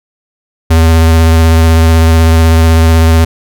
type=tone with vibrato; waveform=square; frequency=81.5 Hz; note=E2; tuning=19 cents flat; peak=-4 dBFS; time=0.7-3.25 s; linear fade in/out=10 ms; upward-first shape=sine; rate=16 Hz; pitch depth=17 cents each way; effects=none